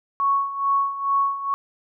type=tone with tremolo; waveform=sine; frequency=1108.7 Hz; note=C#6; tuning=in tune; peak=-16 dBFS; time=0.2-1.54 s; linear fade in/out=0 ms; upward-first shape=sine; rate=2.3 Hz; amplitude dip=75%; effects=none